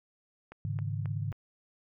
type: click train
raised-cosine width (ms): 0.5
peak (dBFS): -31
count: 4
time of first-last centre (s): 0.52-1.326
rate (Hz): 3.72
type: chord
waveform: sine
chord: Ab suspended fourth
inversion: none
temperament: just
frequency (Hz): 103.83 / 138.43 / 155.74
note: Ab2 / Db3 / Eb3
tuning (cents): 0 / -2 / +2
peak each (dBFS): -33 / -36 / -38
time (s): 0.65-1.32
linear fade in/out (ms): 0
effects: none